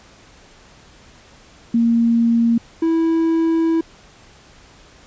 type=tone pair in turn; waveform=sine / triangle; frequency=232.2 / 327.5 Hz; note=A#3 / E4; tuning=-7 / -11 cents; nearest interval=tritone; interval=596 cents; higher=second; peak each=-12 dBFS; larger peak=neither; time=1.74-2.58 / 2.82-3.81 s; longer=second; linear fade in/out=5 ms; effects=pink hiss -47 dBFS RMS until 5.06 s + resampled to 16000 Hz